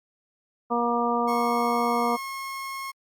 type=harmonic tone; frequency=237.7 Hz; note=A#3; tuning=34 cents sharp; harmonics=1 / 2 / 3 / 4 / 5; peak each=-28 / -28 / -28 / -28 / -28 dBFS; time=0.7-2.17 s; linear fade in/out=20 ms
type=tone with pitch glide; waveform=30% pulse; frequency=1094 to 1082.1 Hz; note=C#6 to C#6; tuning=-23 to -42 cents; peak=-29 dBFS; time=1.27-2.92 s; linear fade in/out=20 ms; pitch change=-19 cents; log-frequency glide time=1.88-2.18 s
effects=Opus 48 kbps